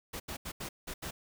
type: noise bursts at uneven times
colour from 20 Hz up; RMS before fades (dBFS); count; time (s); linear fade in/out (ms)
pink; -40; 6; 0.13-0.2 / 0.28-0.37 / 0.45-0.52 / 0.6-0.69 / 0.87-0.94 / 1.02-1.11; 10
effects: none